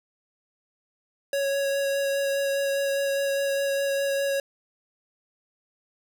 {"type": "tone with vibrato", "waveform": "square", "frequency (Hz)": 554.4, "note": "C#5", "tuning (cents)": 0, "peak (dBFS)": -24, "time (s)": [1.33, 4.4], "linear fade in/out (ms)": 2, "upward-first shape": "sine", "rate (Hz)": 4.9, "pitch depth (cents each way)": 10, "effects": []}